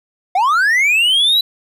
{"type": "linear sweep", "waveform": "triangle", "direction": "up", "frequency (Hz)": [701, 3988], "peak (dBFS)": -9, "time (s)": [0.35, 1.41], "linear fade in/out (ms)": 5, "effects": []}